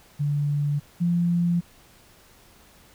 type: tone pair in turn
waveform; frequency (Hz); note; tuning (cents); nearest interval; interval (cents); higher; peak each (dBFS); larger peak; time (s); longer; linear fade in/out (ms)
sine; 145.3 / 172.79; D3 / F3; -18 / -18; minor third; 300; second; -21 / -19; second; 0.19-0.8 / 1-1.61; neither; 20
effects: pink hiss -54 dBFS RMS until 2.94 s